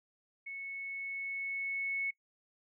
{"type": "tone with level ramp", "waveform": "sine", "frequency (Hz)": 2204, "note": "C#7", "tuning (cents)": -11, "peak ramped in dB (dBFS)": [-40, -31], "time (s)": [0.46, 2.11], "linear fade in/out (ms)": 10, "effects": ["noise-tail reverb RT60 0.1 s tail -23 dB re dry"]}